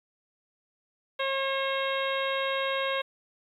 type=harmonic tone; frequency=540 Hz; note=C#5; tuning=45 cents flat; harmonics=1 / 2 / 3 / 4 / 5 / 6 / 7; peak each=-30 / -33 / -35 / -36 / -37 / -38 / -38 dBFS; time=1.19-3.02 s; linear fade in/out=10 ms; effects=10-bit